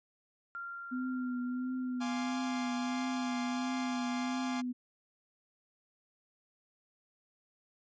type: tone with exponential decay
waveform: sine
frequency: 1386 Hz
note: F6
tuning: 14 cents flat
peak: -38 dBFS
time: 0.55-4 s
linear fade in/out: 0 ms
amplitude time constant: 750 ms
type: tone with vibrato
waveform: sine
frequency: 251.7 Hz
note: B3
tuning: 33 cents sharp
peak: -33 dBFS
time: 0.91-4.73 s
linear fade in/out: 20 ms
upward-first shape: triangle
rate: 1.5 Hz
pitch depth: 39 cents each way
type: chord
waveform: sawtooth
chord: D half-diminished seventh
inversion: first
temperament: equal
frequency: 698.5 / 830.6 / 1046.5 / 1174.7 Hz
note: F5 / Ab5 / C6 / D6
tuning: 0 / 0 / 0 / 0 cents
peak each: -39 / -38 / -42 / -41 dBFS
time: 2-4.62 s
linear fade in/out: 20 ms
effects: resampled to 16000 Hz